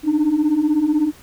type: beating tone pair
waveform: sine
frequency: 290.7 / 306.7 Hz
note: D4 / D#4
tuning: -18 / -25 cents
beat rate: 16 Hz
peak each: -18 / -14 dBFS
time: 0.03-1.12 s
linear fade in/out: 50 ms
effects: tanh soft clip ceiling -11 dBFS + pink hiss -46 dBFS RMS until 1.22 s